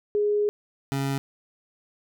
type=tone pair in turn; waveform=sine / 25% pulse; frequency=415.3 / 137.35 Hz; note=G#4 / C#3; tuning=0 / -16 cents; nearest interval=octave + perfect fifth; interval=1916 cents; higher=first; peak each=-20 / -21 dBFS; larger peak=first; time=0.15-0.49 / 0.92-1.18 s; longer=first; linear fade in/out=0 ms; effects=none